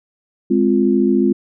sine chord, F minor, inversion first, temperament equal, 207.7 / 261.6 / 349.2 Hz, Ab3 / C4 / F4, 0 / 0 / 0 cents, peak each -16 dBFS, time 0.5-1.33 s, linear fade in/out 10 ms, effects none

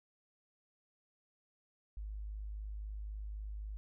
sine tone, 51.91 Hz, G#1, in tune, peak -40 dBFS, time 1.97-3.77 s, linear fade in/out 0 ms, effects none

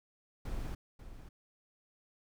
brown noise with echo, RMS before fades -38 dBFS, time 0.45-0.75 s, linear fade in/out 5 ms, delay 540 ms, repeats 1, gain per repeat -11 dB, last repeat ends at 1.29 s, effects none

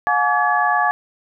sine tone cluster, 718 / 847 / 1147 / 1697 Hz, F5 / G#5 / D6 / G#6, +48 / +34 / -41 / +37 cents, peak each -20 dBFS, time 0.07-0.91 s, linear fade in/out 0 ms, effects none

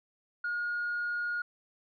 sine tone, 1433 Hz, F6, 44 cents sharp, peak -29 dBFS, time 0.44-1.42 s, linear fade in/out 5 ms, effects tanh soft clip ceiling -27 dBFS

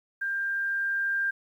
sine tone with level ramp, 1593 Hz, G6, 27 cents sharp, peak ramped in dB -27 to -24 dBFS, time 0.21-1.31 s, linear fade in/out 10 ms, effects 10-bit

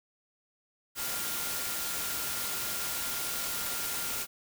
sine tone in noise, 1400 Hz, F6, 4 cents sharp, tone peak -44 dBFS, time 0.95-4.27 s, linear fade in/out 50 ms, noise white, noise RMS -34 dBFS, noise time 0.95-4.27 s, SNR -13 dB, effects none

